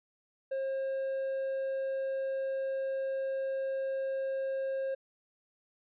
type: tone with hard clipping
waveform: sine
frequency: 536 Hz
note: C5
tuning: 42 cents sharp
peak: -32 dBFS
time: 0.51-4.95 s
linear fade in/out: 10 ms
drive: 3 dB
effects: resampled to 8000 Hz